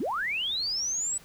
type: linear sweep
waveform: sine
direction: up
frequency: 185 to 8000 Hz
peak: -27 dBFS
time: 0-1.18 s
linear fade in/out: 5 ms
effects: pink hiss -53 dBFS RMS until 1.24 s

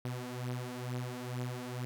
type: beating tone pair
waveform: sawtooth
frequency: 123.47 / 125.67 Hz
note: B2 / B2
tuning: 0 / +31 cents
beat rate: 2.2 Hz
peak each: -35 / -37 dBFS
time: 0.05-1.85 s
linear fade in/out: 0 ms
effects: none

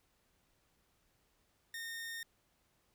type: tone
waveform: sawtooth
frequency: 1835 Hz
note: A#6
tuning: 28 cents flat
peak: -38 dBFS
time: 1.74-2.23 s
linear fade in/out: 2 ms
effects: pink hiss -75 dBFS RMS until 2.94 s

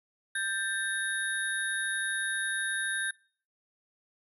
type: tone cluster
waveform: sine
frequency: 1577 / 1771 / 3716 / 10730 Hz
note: G6 / A6 / A#7 / E9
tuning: +10 / +11 / -6 / +30 cents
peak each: -31 / -37 / -38 / -37 dBFS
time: 0.35-3.11 s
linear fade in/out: 5 ms
effects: noise-tail reverb RT60 0.5 s tail -24 dB re dry

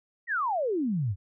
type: exponential sweep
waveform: sine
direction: down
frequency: 1970 to 87.6 Hz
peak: -25 dBFS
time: 0.27-1.16 s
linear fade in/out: 50 ms
effects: none

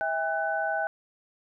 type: tone cluster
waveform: sine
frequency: 649 / 803 / 1500 Hz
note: E5 / G5 / F#6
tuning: -27 / +41 / +23 cents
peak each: -30 dBFS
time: 0.01-0.87 s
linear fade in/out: 0 ms
effects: none

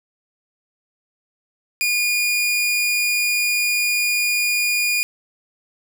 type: tone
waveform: sawtooth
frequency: 2435 Hz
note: D#7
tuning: 38 cents flat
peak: -14 dBFS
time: 1.81-5.03 s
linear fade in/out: 0 ms
effects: none

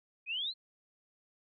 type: exponential sweep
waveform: sine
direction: up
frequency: 2432 to 4255 Hz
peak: -33 dBFS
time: 0.26-0.54 s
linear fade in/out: 50 ms
effects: none

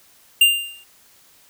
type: tone with exponential decay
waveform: square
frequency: 2794 Hz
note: F7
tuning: in tune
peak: -8 dBFS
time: 0.41-0.84 s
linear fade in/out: 5 ms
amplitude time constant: 93 ms
effects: white hiss -53 dBFS RMS until 1.49 s

